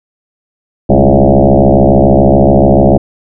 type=tone with frequency modulation; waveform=sine; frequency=207.7 Hz; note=G#3; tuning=in tune; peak=-3 dBFS; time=0.89-2.98 s; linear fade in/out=10 ms; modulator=67 Hz; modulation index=7.3; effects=none